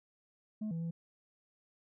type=tone with pitch steps; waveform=sine; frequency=214.6 / 165.2 / 166.9 Hz; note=A3 / E3 / E3; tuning=-43 / +4 / +22 cents; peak=-32 dBFS; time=0.61-0.91 s; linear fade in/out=10 ms; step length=100 ms; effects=tanh soft clip ceiling -34 dBFS